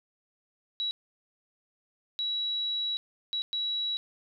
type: tone bursts at uneven times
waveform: sine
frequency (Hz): 3900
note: B7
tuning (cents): -23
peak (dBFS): -28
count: 4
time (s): 0.8-0.91 / 2.19-2.97 / 3.33-3.42 / 3.53-3.97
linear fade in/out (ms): 0
effects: none